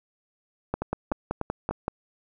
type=two click trains; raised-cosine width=1 ms; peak=-14 / -12 dBFS; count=4 / 7; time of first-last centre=0.82-1.71 / 0.74-1.881 s; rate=3.37 / 5.26 Hz; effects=none